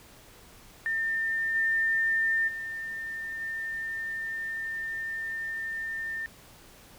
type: tone with level steps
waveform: sine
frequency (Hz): 1803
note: A6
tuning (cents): +42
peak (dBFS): -26 / -23 / -33 / -31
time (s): 0.86-6.26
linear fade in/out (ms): 0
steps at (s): 1.54 / 2.47 / 3.4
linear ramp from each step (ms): 20
effects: pink hiss -53 dBFS RMS until 6.98 s